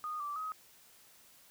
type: tone with pitch steps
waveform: sine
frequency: 1232 / 1166 / 1265 Hz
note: D#6 / D6 / D#6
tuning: -17 / -13 / +28 cents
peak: -36 dBFS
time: 0.04-0.52 s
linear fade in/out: 0 ms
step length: 160 ms
effects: white hiss -61 dBFS RMS until 1.5 s